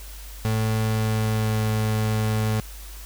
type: tone with pitch glide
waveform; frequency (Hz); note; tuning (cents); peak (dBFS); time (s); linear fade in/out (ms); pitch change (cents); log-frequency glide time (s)
35% pulse; 110 to 108.61; A2 to A2; 0 to -22; -19; 0.45-2.6; 0; -22; 0.75-1.7
effects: added 50 Hz sine -37 dBFS peak until 3.05 s + white hiss -44 dBFS RMS until 3.05 s